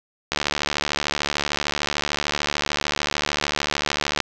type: click train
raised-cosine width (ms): 0.2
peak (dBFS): -4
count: 286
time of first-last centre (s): 0.32-4.203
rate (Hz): 73.4
effects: low-pass 7000 Hz 12 dB/octave + 7-bit